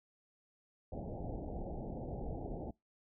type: low-pass noise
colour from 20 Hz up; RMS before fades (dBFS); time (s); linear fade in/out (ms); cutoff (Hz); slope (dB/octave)
pink; -42; 0.92-2.71; 5; 820; 96
effects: noise-tail reverb RT60 0.2 s tail -25 dB re dry